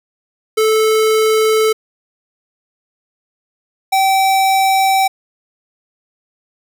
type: tone pair in turn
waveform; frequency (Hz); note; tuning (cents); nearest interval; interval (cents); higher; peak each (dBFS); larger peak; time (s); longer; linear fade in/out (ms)
square; 437 / 771.7; A4 / G5; -12 / -27; minor seventh; 985; second; -11; neither; 0.57-1.73 / 3.92-5.08; neither; 10
effects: none